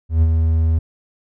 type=tone with ADSR envelope; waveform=triangle; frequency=80.8 Hz; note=E2; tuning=34 cents flat; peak=-7 dBFS; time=0.09-0.79 s; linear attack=130 ms; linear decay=46 ms; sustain=-4 dB; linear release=8 ms; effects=none